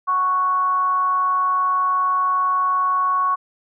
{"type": "tone with frequency modulation", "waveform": "sine", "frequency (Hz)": 1108.7, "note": "C#6", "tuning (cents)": 0, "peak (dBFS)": -16, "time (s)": [0.07, 3.36], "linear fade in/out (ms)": 20, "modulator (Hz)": 371, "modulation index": 0.26, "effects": []}